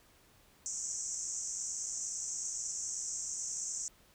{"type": "band-pass noise", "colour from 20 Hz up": "pink", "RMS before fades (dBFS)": -39, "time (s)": [0.66, 3.88], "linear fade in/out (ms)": 0, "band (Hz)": [5800, 7900], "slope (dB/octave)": 96, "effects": ["pink hiss -64 dBFS RMS until 4.14 s"]}